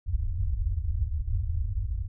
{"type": "low-pass noise", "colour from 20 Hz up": "white", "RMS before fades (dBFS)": -28, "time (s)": [0.06, 2.08], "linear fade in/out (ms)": 20, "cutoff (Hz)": 100, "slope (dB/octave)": 96, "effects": []}